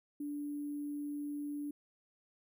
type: tone with sample-and-hold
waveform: sine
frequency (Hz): 291.2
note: D4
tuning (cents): -15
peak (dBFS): -37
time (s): 0.2-1.71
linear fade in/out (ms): 5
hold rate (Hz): 11025
effects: none